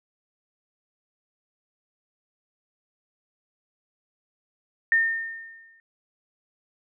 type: tone with exponential decay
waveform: sine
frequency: 1820 Hz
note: A#6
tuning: 42 cents flat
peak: -15 dBFS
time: 4.92-5.8 s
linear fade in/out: 1 ms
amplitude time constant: 190 ms
effects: none